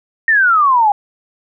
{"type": "exponential sweep", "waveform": "sine", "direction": "down", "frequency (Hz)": [1864.7, 799], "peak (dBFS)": -8, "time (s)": [0.28, 0.92], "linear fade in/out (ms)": 2, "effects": []}